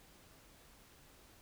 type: silence
effects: pink hiss -62 dBFS RMS until 1.41 s

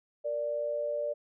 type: tone pair together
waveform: sine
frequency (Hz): 466.2 / 587.4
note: A#4 / D5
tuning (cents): 0 / 0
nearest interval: major third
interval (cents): 400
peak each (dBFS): -38 / -30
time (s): 0.24-1.14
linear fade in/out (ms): 20
effects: none

